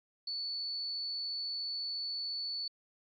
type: tone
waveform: sine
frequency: 4457 Hz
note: C#8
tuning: 9 cents sharp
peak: -35 dBFS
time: 0.27-2.68 s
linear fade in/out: 5 ms
effects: AAC 48 kbps